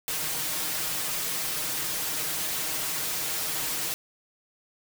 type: noise with comb filter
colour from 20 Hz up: white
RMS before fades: -30 dBFS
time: 0.08-3.94 s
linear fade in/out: 0 ms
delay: 6.4 ms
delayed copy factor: +0.8
effects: none